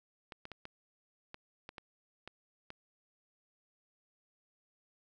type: clicks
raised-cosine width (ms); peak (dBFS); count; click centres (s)
0.3; -29; 9; 0.322 / 0.454 / 0.517 / 0.654 / 1.344 / 1.691 / 1.782 / 2.276 / 2.704
effects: none